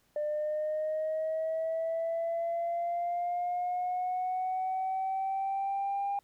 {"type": "linear sweep", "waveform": "sine", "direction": "up", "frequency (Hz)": [596, 804], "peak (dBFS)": -28, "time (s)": [0.16, 6.19], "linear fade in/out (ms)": 2, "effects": ["tanh soft clip ceiling -26 dBFS", "pink hiss -70 dBFS RMS until 6.23 s"]}